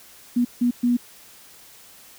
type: tone bursts at uneven times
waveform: sine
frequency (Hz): 242.5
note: B3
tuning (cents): -31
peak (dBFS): -16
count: 3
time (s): 0.36-0.45 / 0.61-0.71 / 0.83-0.97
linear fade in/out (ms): 10
effects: white hiss -48 dBFS RMS until 2.18 s